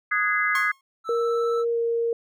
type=chord; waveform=sine; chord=Ab dominant seventh; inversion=second; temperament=equal with one note detuned; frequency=1244.5 / 1480 / 1661.2 / 2053 Hz; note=Eb6 / Gb6 / Ab6 / C7; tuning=0 / 0 / 0 / -33 cents; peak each=-26 / -30 / -24 / -25 dBFS; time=0.11-0.72 s; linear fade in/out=10 ms
type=tone with exponential decay; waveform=sawtooth; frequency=1080 Hz; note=C#6; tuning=45 cents flat; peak=-21 dBFS; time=0.55-0.81 s; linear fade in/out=2 ms; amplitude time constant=56 ms
type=tone with vibrato; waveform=triangle; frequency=1318.5 Hz; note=E6; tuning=in tune; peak=-27 dBFS; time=1.04-1.65 s; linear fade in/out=50 ms; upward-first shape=square; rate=19 Hz; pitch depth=10 cents each way
type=tone with pitch glide; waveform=sine; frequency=467.9 to 464.7 Hz; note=A#4 to A#4; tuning=+6 to -5 cents; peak=-21 dBFS; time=1.09-2.13 s; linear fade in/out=2 ms; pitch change=-11 cents; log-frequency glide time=1.72-1.78 s
effects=none